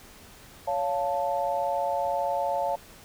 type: chord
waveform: sine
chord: Db augmented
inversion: none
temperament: equal with one note detuned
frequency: 561.1 / 698.5 / 880 Hz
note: Db5 / F5 / A5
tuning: +21 / 0 / 0 cents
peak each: -29 dBFS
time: 0.67-2.76 s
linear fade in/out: 10 ms
effects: pink hiss -50 dBFS RMS until 3.04 s